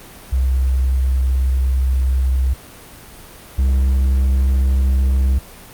sine / triangle tone pair in turn, 65 / 66.06 Hz, C2 / C2, -11 / +17 cents, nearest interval unison, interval 28 cents, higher second, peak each -13 / -10 dBFS, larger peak second, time 0.32-2.54 / 3.58-5.39 s, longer first, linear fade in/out 10 ms, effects pink hiss -39 dBFS RMS until 5.73 s + Opus 32 kbps

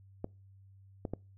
clicks, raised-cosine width 2 ms, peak -22 dBFS, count 3, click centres 0.244 / 1.052 / 1.136 s, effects noise-tail reverb RT60 0.3 s tail -25 dB re dry + added 97 Hz sine -55 dBFS peak until 1.37 s

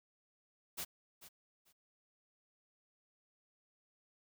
white noise with echo, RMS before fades -41 dBFS, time 0.77-0.85 s, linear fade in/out 20 ms, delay 440 ms, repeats 2, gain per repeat -14 dB, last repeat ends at 1.73 s, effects none

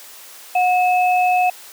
sine tone pair together, 728 / 2594 Hz, F#5 / E7, -28 / -28 cents, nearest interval octave + minor seventh, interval 2200 cents, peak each -13 / -22 dBFS, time 0.55-1.5 s, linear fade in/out 5 ms, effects white hiss -40 dBFS RMS until 1.72 s + high-pass 400 Hz 12 dB/octave

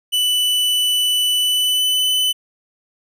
45% pulse tone with pitch glide, 2981 to 3010 Hz, F#7 to F#7, +12 to +29 cents, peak -15 dBFS, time 0.12-2.33 s, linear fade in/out 20 ms, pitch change +17 cents, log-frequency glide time 1.38-2.08 s, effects none

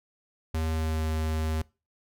square tone with pitch glide, 79.8 to 78.88 Hz, D#2 to D#2, +44 to +24 cents, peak -27 dBFS, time 0.54-1.62 s, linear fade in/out 5 ms, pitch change -20 cents, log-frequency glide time 0.73-1.03 s, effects noise-tail reverb RT60 0.3 s tail -23 dB re dry

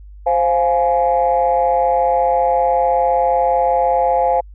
sine chord, F minor, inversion second, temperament just, 523.8 / 698.5 / 838.1 Hz, C5 / F5 / Ab5, +2 / 0 / +16 cents, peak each -16 dBFS, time 0.26-4.41 s, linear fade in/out 10 ms, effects tanh soft clip ceiling -5 dBFS + added 50 Hz sine -35 dBFS peak until 4.54 s

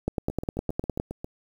two click trains, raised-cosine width 2 ms, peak -20 / -12 dBFS, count 8 / 10, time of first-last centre 0.3-1.245 / 0.08-0.999 s, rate 7.41 / 9.79 Hz, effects 8-bit

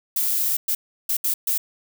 violet noise bursts at uneven times, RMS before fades -22 dBFS, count 5, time 0.16-0.57 / 0.68-0.75 / 1.09-1.17 / 1.24-1.34 / 1.47-1.58 s, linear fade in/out 5 ms, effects none

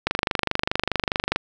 click train, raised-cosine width 0.3 ms, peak -4 dBFS, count 33, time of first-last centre 0.07-1.36 s, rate 24.8 Hz, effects none

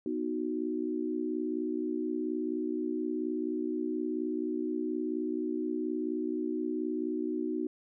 sine chord, B major, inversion none, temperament equal, 246.9 / 311.1 / 370 Hz, B3 / D#4 / F#4, 0 / 0 / 0 cents, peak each -36 / -33 / -35 dBFS, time 0.06-7.67 s, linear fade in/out 2 ms, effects none

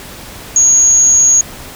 sine tone, 6645 Hz, G#8, in tune, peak -5 dBFS, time 0.56-1.41 s, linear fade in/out 2 ms, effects pink hiss -31 dBFS RMS until 1.75 s

